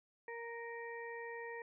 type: harmonic tone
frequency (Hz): 466.2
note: A#4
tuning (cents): 0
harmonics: 1 / 2 / 4 / 5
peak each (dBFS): -46 / -50 / -48 / -56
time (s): 0.28-1.62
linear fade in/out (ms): 2
effects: none